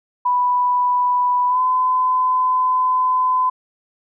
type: tone with pitch glide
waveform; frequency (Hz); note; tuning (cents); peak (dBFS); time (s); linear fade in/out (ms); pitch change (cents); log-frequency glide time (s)
sine; 987.8 to 1015.6; B5 to B5; 0 to +48; -14; 0.25-3.5; 10; +48; 1.48-1.6
effects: none